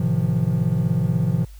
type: chord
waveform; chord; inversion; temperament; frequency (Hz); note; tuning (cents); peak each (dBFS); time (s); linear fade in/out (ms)
triangle; F dominant seventh; first; equal with one note detuned; 110 / 130.81 / 158.28 / 174.61; A2 / C3 / Eb3 / F3; 0 / 0 / +30 / 0; -23 / -21 / -21 / -21; 0-1.45; 5
effects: added 50 Hz sine -38 dBFS peak until 1.59 s + white hiss -54 dBFS RMS until 1.59 s